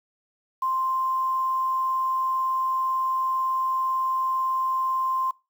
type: tone with quantisation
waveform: sine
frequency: 1047 Hz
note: C6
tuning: 1 cent sharp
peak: -22 dBFS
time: 0.62-5.31 s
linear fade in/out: 5 ms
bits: 8
effects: noise-tail reverb RT60 0.3 s tail -24 dB re dry